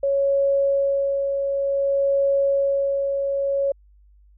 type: tone with tremolo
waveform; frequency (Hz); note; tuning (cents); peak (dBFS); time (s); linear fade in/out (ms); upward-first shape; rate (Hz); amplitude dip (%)
sine; 554.4; C#5; 0; -16; 0.03-3.72; 5; sine; 0.55; 40
effects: added 50 Hz sine -50 dBFS peak until 4.37 s